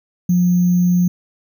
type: tone with sample-and-hold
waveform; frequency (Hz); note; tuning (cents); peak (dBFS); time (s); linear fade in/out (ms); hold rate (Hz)
sine; 177.7; F3; +30; -11; 0.29-1.08; 5; 6300
effects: none